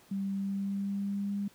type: tone with pitch glide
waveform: sine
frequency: 196 to 201.2 Hz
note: G3 to G3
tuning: 0 to +45 cents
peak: -30 dBFS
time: 0.11-1.48 s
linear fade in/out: 5 ms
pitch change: +45 cents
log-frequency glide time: 0.35-1.36 s
effects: pink hiss -60 dBFS RMS until 1.54 s + high-pass 100 Hz 12 dB/octave